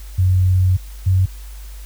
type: tone pair in turn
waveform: sine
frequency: 92.3 / 93.59 Hz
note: F#2 / F#2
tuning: -4 / +20 cents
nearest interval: unison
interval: 24 cents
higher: second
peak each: -11 dBFS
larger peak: neither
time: 0.18-0.77 / 1.06-1.26 s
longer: first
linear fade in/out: 10 ms
effects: added 50 Hz sine -31 dBFS peak until 1.85 s + white hiss -45 dBFS RMS until 1.85 s